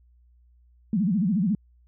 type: tone with vibrato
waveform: sine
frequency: 194.9 Hz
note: G3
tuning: 10 cents flat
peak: -20 dBFS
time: 0.93-1.55 s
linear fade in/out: 2 ms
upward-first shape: sine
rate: 14 Hz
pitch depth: 250 cents each way
effects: added 60 Hz sine -55 dBFS peak until 1.87 s